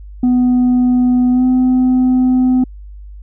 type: tone with pitch glide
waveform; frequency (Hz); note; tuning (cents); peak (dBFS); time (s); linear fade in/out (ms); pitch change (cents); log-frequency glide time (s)
sine; 248.9 to 254.6; B3 to C4; +14 to -47; -6; 0.23-2.64; 5; +39; 1.31-1.44
effects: tanh soft clip ceiling -8 dBFS + added 50 Hz sine -30 dBFS peak until 3.22 s